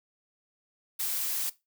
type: noise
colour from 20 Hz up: blue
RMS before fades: -31 dBFS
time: 0.99-1.5 s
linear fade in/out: 10 ms
effects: noise-tail reverb RT60 0.2 s tail -17 dB re dry